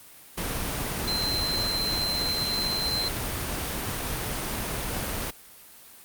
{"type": "tone in noise", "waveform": "sine", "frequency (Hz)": 4098, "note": "C8", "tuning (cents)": -37, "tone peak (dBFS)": -26, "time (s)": [1.07, 3.09], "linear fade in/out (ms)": 10, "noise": "pink", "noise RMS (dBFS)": -30, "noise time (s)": [0.37, 5.31], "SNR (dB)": 1, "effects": ["white hiss -49 dBFS RMS until 6.04 s", "Opus 32 kbps"]}